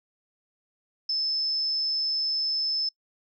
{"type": "tone", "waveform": "sine", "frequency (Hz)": 5250, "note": "E8", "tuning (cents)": -8, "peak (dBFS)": -24, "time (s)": [1.09, 2.89], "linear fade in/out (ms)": 5, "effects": ["noise-tail reverb RT60 0.1 s tail -26 dB re dry"]}